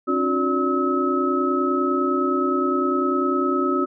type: tone cluster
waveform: sine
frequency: 271.6 / 301.4 / 362.1 / 580 / 1288 Hz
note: C#4 / D4 / F#4 / D5 / E6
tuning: -35 / +45 / -37 / -22 / -41 cents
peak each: -23 / -31 / -23 / -31 / -23 dBFS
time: 0.07-3.86 s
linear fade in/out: 20 ms
effects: none